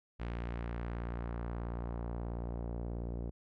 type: tone with low-pass filter sweep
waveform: sawtooth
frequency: 58.5 Hz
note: A#1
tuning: 7 cents sharp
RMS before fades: -39 dBFS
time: 0.19-3.31 s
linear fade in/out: 20 ms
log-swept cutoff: 2600 to 490 Hz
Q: 1.1
effects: none